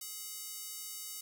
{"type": "tone with high-pass filter", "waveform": "square", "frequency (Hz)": 421.7, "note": "G#4", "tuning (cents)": 26, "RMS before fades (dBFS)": -44, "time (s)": [0.01, 1.21], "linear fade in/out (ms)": 5, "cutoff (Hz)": 6700, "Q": 0.84, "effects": []}